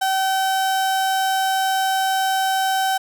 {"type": "tone", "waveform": "35% pulse", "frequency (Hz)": 767, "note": "G5", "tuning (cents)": -38, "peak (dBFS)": -16, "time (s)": [0.01, 2.98], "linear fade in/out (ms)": 10, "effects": []}